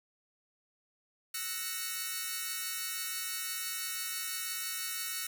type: chord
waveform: 5% pulse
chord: F# dominant seventh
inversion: third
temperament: equal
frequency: 1318.5 / 1480 / 1864.7 / 2217 Hz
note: E6 / F#6 / A#6 / C#7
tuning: 0 / 0 / 0 / 0 cents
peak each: -30 dBFS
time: 1.34-5.27 s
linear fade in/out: 5 ms
effects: none